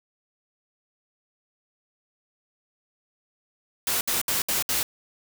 white noise bursts, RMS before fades -25 dBFS, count 5, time 3.87-4.83 s, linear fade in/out 2 ms, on 140 ms, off 65 ms, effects none

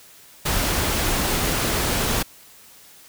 pink noise, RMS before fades -22 dBFS, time 0.45-2.23 s, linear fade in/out 10 ms, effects white hiss -48 dBFS RMS until 3.08 s

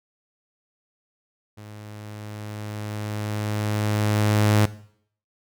sawtooth tone with level ramp, 105.6 Hz, G#2, 29 cents sharp, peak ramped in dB -36 to -11 dBFS, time 1.57-4.66 s, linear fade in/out 10 ms, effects noise-tail reverb RT60 0.6 s tail -17 dB re dry

